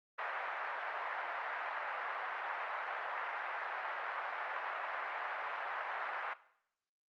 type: band-pass noise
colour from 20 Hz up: white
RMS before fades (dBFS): -40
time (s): 0.18-6.34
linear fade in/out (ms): 10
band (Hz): 640 to 1800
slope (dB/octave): 24
effects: noise-tail reverb RT60 0.7 s tail -17 dB re dry + Opus 48 kbps